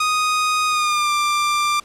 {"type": "tone with pitch glide", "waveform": "sawtooth", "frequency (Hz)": [1244.5, 1185.6], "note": ["D#6", "D6"], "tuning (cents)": [0, 16], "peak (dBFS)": -13, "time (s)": [0, 1.8], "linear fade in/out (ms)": 5, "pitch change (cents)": -84, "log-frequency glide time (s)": [0.67, 1.11], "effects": ["pink hiss -49 dBFS RMS until 1.84 s", "low-pass 9000 Hz 12 dB/octave"]}